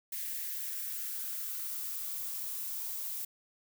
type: noise with high-pass filter sweep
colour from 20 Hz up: violet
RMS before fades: -38 dBFS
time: 0.12-3.25 s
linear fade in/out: 5 ms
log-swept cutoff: 1900 to 800 Hz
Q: 3.2
effects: none